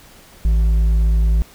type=tone with hard clipping; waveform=sine; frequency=54.6 Hz; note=A1; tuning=13 cents flat; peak=-13 dBFS; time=0.45-1.42 s; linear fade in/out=0 ms; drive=4 dB; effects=pink hiss -45 dBFS RMS until 1.54 s